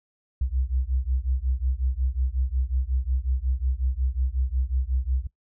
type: beating tone pair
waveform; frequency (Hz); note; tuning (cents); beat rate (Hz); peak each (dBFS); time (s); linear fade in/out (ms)
sine; 61.74 / 67.24; B1 / C2; 0 / +48; 5.5; -25 / -26; 0.41-5.27; 5
effects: noise-tail reverb RT60 0.1 s tail -20 dB re dry